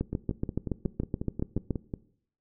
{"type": "two click trains", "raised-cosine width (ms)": 3, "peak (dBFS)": [-15, -19], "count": [13, 11], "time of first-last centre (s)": [[0.01, 1.707], [0.13, 1.938]], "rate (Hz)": [7.07, 5.53], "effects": ["noise-tail reverb RT60 0.6 s tail -19 dB re dry"]}